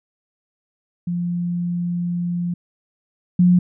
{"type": "tone pair in turn", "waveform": "sine", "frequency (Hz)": [174.5, 178.37], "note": ["F3", "F3"], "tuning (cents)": [-1, 37], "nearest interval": "unison", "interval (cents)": 38, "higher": "second", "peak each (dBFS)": [-20, -10], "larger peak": "second", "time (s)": [[1.07, 2.54], [3.39, 3.59]], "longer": "first", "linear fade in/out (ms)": 5, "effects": []}